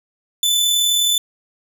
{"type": "tone with amplitude modulation", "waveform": "sawtooth", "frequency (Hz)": 3508, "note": "A7", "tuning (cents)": -6, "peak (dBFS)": -10, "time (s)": [0.43, 1.18], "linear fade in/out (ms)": 2, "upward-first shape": "sine", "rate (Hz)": 39.4, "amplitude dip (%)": 30, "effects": []}